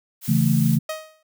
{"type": "noise", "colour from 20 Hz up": "blue", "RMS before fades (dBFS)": -33, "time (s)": [0.21, 0.79], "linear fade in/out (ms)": 50}
{"type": "chord", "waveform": "sine", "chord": "A major", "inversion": "first", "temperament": "equal", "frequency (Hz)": [138.59, 164.81, 220], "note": ["C#3", "E3", "A3"], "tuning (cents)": [0, 0, 0], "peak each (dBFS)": -20, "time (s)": [0.28, 0.79], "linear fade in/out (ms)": 10}
{"type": "tone with exponential decay", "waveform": "sawtooth", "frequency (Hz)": 628, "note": "D#5", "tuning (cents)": 16, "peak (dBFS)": -20, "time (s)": [0.89, 1.23], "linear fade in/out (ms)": 5, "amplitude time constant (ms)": 73}
{"effects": []}